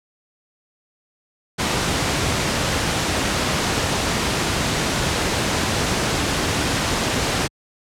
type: noise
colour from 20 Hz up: pink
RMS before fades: -20 dBFS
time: 1.58-7.48 s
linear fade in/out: 20 ms
effects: high-pass 60 Hz 12 dB/octave + low-pass 8000 Hz 12 dB/octave